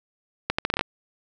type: accelerating click train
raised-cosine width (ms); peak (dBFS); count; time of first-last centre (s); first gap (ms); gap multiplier
0.3; -6; 8; 0.5-0.81; 85; 0.77
effects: none